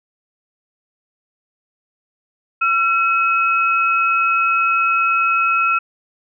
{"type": "tone pair together", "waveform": "sine", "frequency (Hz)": [1355, 2558], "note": ["E6", "D#7"], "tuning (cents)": [47, 47], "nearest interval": "major seventh", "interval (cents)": 1100, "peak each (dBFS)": [-15, -18], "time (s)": [2.61, 5.79], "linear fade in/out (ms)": 10, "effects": []}